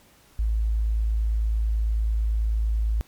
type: tone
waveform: sine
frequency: 54.5 Hz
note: A1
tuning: 16 cents flat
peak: -20 dBFS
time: 0.39-3.01 s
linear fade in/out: 0 ms
effects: pink hiss -56 dBFS RMS until 3.07 s + MP3 96 kbps